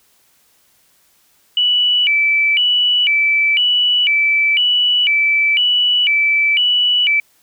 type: tone with vibrato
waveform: sine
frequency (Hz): 2616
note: E7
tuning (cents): -14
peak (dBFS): -11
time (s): 1.57-7.2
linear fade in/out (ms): 2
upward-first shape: square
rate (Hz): 1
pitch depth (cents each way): 210
effects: white hiss -56 dBFS RMS until 7.42 s

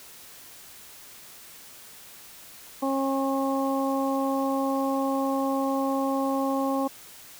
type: harmonic tone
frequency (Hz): 271.1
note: C#4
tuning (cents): -38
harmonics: 1 / 2 / 3 / 4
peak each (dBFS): -26 / -29 / -31 / -32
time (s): 2.82-6.88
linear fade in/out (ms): 10
effects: white hiss -47 dBFS RMS until 7.39 s

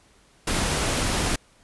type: noise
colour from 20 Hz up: pink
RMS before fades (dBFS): -24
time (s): 0.47-1.36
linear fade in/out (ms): 5
effects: pink hiss -58 dBFS RMS until 1.63 s + resampled to 24000 Hz

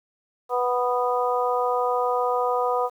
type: harmonic tone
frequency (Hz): 246.9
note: B3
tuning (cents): 0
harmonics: 2 / 3 / 4 / 5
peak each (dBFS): -24 / -26 / -27 / -28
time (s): 0.49-2.9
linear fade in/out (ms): 50
effects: 9-bit

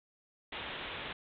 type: low-pass noise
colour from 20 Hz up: white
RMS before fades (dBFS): -42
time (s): 0.52-1.13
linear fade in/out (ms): 5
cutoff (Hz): 3700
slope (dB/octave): 96
effects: none

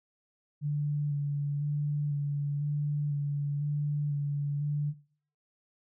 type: tone with vibrato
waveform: sine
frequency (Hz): 145.3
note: D3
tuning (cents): -18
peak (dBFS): -27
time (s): 0.61-4.94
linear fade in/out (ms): 50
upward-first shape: square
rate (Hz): 1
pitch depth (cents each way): 17
effects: noise-tail reverb RT60 0.5 s tail -19 dB re dry

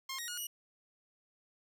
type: tone with pitch steps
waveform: 10% pulse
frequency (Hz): 1067 / 1881 / 1441 / 2910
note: C6 / A#6 / F#6 / F#7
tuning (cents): +34 / +15 / -46 / -29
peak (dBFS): -30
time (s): 0.09-0.47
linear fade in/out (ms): 5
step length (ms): 95
effects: none

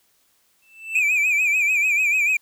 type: tone with exponential growth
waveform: triangle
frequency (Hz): 2651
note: E7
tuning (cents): +9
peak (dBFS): -18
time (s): 0.62-0.99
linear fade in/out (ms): 2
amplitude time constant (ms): 79
type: tone with vibrato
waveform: triangle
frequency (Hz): 2427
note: D#7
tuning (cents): -44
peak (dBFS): -15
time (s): 0.95-2.37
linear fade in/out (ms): 5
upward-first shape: sine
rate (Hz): 6.8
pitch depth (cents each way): 93
effects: white hiss -63 dBFS RMS until 2.41 s

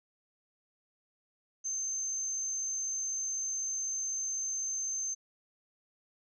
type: tone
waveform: sine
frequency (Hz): 6272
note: G8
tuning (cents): 0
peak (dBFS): -32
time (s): 1.64-5.15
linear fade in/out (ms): 20
effects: none

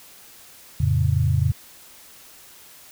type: chord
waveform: sine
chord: F augmented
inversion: none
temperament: equal with one note detuned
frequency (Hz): 87.31 / 111.34 / 138.59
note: F2 / A2 / C#3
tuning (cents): 0 / +21 / 0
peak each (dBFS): -21 / -22 / -21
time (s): 0.8-1.52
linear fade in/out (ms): 5
effects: white hiss -47 dBFS RMS until 2.91 s

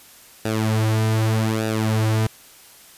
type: tone with flanger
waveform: sawtooth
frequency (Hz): 110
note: A2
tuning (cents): 0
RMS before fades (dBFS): -20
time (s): 0.45-2.27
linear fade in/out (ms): 5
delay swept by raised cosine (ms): 0.93 to 5.53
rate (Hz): 0.83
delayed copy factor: -0.75
effects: white hiss -47 dBFS RMS until 2.97 s + resampled to 32000 Hz

